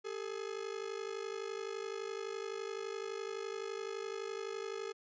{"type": "ring-modulated tone", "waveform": "45% pulse", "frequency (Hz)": 422.1, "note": "G#4", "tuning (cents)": 28, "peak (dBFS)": -36, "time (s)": [0.04, 4.93], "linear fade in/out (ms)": 20, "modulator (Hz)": 25.9, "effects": ["resampled to 16000 Hz"]}